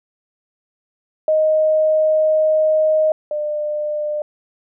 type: tone pair in turn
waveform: sine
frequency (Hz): 623 / 599.6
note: D#5 / D5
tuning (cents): +2 / +36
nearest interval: minor second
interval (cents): 66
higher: first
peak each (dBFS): -12 / -19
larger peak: first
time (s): 1.28-3.12 / 3.31-4.22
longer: first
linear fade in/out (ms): 2
effects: none